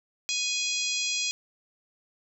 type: harmonic tone with a mistuned harmonic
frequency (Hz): 830.6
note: G#5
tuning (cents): 0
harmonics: 3 / 4 / 5 / 6 / 7 / 8 / 9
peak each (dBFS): -32 / -33 / -34 / -35 / -35 / -36 / -37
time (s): 0.29-1.31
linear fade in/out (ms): 0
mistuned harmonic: 6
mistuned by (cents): -28
effects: none